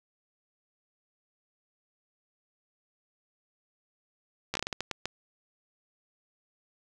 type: slowing click train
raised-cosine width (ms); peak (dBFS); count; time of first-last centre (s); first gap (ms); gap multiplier
0.2; -14; 10; 4.54-5.056; 13; 1.35
effects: none